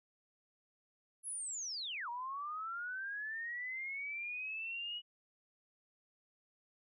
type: linear two-way sweep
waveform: sine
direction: down then up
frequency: 10890 to 933 to 2929 Hz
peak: -39 dBFS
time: 1.23-5.02 s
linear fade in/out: 50 ms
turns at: 2.09 s
effects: none